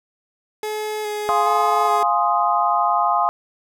30% pulse tone with vibrato, 423.4 Hz, G#4, 33 cents sharp, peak -21 dBFS, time 0.63-2.03 s, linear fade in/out 2 ms, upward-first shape square, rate 1.2 Hz, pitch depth 15 cents each way
sine chord, F minor seventh, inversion none, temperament equal, 698.5 / 830.6 / 1046.5 / 1244.5 Hz, F5 / Ab5 / C6 / Eb6, 0 / 0 / 0 / 0 cents, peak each -21 dBFS, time 1.29-3.29 s, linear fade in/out 0 ms
effects none

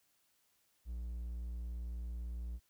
triangle tone, 59 Hz, A#1, 22 cents sharp, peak -37 dBFS, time 0.85-2.6 s, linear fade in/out 50 ms, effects white hiss -75 dBFS RMS until 2.69 s

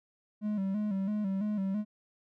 triangle tone with vibrato, 201.7 Hz, G3, 50 cents sharp, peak -27 dBFS, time 0.41-1.85 s, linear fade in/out 50 ms, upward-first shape square, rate 3 Hz, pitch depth 77 cents each way, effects none

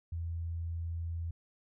sine tone, 83.7 Hz, E2, 27 cents sharp, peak -34 dBFS, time 0.12-1.31 s, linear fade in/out 5 ms, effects none

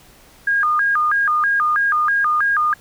sine tone with vibrato, 1409 Hz, F6, 15 cents sharp, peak -14 dBFS, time 0.47-2.74 s, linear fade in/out 5 ms, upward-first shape square, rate 3.1 Hz, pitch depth 250 cents each way, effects pink hiss -48 dBFS RMS until 2.8 s

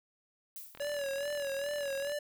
violet noise with exponential decay, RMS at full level -42 dBFS, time 0.56-1.01 s, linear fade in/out 2 ms, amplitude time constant 97 ms
click train, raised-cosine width 0.3 ms, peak -32 dBFS, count 58, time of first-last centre 0.75-2.12 s, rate 41.6 Hz
square tone with vibrato, 566 Hz, C#5, 36 cents sharp, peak -34 dBFS, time 0.8-2.19 s, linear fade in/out 5 ms, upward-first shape sine, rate 2.4 Hz, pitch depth 65 cents each way
effects none

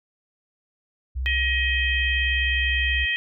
sine tone with vibrato, 64.3 Hz, C2, 30 cents flat, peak -24 dBFS, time 1.15-3.06 s, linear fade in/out 20 ms, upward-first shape sine, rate 19 Hz, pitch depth 68 cents each way
harmonic tone, 632 Hz, D#5, 27 cents sharp, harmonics 3 / 4 / 5, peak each -24 / -26 / -28 dBFS, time 1.26-3.16 s, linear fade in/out 0 ms
effects none

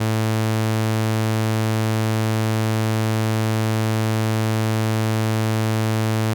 sawtooth tone, 110 Hz, A2, in tune, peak -14 dBFS, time 0-6.34 s, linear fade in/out 10 ms, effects none

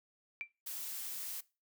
sine tone with exponential decay, 2350 Hz, D7, 1 cent sharp, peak -33 dBFS, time 0.41-0.48 s, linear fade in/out 0 ms, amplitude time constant 15 ms
blue noise, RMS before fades -42 dBFS, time 0.66-1.41 s, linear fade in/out 10 ms
effects noise-tail reverb RT60 0.3 s tail -21 dB re dry

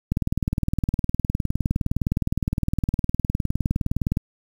click train, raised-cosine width 5 ms, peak -9 dBFS, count 80, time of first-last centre 0.12-4.171 s, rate 19.5 Hz, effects 7-bit

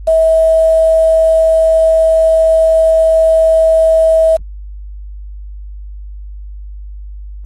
sine tone with quantisation, 646 Hz, E5, 35 cents flat, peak -6 dBFS, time 0.07-4.37 s, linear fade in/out 10 ms, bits 5, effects added 50 Hz sine -25 dBFS peak until 7.45 s + AAC 32 kbps

